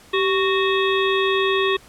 harmonic tone with a mistuned harmonic, 370 Hz, F#4, in tune, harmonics 1 / 3 / 5 / 7 / 9 / 10, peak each -19 / -24 / -26 / -27 / -29 / -29 dBFS, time 0.13-1.77 s, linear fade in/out 10 ms, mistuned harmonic 1, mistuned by +80 cents, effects pink hiss -48 dBFS RMS until 1.88 s + low-pass 12000 Hz 12 dB/octave

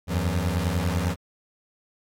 25% pulse beating tone pair, 82.1 / 92.1 Hz, E2 / F#2, -6 / -7 cents, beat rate 10 Hz, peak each -22 dBFS, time 0.07-1.16 s, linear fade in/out 50 ms, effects AAC 48 kbps

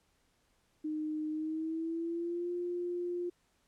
sine tone with pitch glide, 308 to 351.8 Hz, D#4 to F4, -17 to +13 cents, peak -33 dBFS, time 0.84-3.3 s, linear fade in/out 10 ms, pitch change +230 cents, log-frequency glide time 1.3-2.51 s, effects pink hiss -73 dBFS RMS until 3.67 s + low-pass 11000 Hz 12 dB/octave

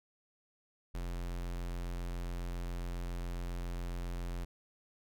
square tone, 43.65 Hz, F1, in tune, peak -37 dBFS, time 0.94-4.45 s, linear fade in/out 10 ms, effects none

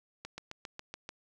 slowing click train, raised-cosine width 0.2 ms, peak -24 dBFS, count 7, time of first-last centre 0.25-1.091 s, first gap 130 ms, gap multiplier 1.03, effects none

